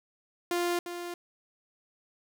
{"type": "tone with echo", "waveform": "sawtooth", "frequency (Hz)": 349.2, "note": "F4", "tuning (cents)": 0, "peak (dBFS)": -23, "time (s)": [0.51, 0.79], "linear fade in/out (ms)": 2, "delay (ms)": 350, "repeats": 1, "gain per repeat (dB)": -9, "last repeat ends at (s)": 1.14, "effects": []}